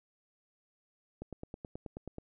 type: click train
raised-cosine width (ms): 2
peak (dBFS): -28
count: 10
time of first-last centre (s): 1.22-2.184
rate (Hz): 9.34
effects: none